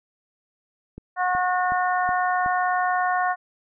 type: click train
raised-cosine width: 3 ms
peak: -24 dBFS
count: 5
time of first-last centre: 0.98-2.461 s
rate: 2.7 Hz
type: harmonic tone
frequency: 363.7 Hz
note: F#4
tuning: 30 cents flat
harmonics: 2 / 3 / 4 / 5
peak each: -22 / -26 / -28 / -30 dBFS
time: 1.16-3.36 s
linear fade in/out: 50 ms
effects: none